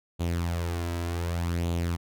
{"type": "tone with flanger", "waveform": "sawtooth", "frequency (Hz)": 85.5, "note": "F2", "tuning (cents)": -36, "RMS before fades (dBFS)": -29, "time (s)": [0.19, 1.97], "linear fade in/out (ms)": 20, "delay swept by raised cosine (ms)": [0.28, 3.08], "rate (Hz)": 0.66, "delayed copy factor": 0.55, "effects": []}